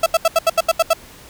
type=tone bursts; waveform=35% pulse; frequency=659.3 Hz; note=E5; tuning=in tune; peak=-9 dBFS; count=9; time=0.03-0.934 s; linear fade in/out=5 ms; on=32 ms; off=77 ms; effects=pink hiss -42 dBFS RMS until 1.29 s